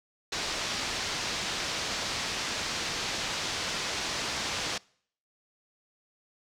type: low-pass noise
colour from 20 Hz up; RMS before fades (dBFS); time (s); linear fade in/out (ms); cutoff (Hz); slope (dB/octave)
white; -33; 0.32-4.78; 5; 5900; 24
effects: noise-tail reverb RT60 0.6 s tail -25 dB re dry